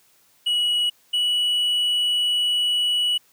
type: tone pair in turn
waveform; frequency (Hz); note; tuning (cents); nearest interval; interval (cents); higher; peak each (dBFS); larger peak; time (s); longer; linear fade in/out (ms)
triangle; 2921 / 2940; F#7 / F#7; -23 / -12; unison; 11; second; -17; neither; 0.46-0.9 / 1.13-3.18; second; 10
effects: white hiss -59 dBFS RMS until 3.32 s + high-pass 80 Hz 12 dB/octave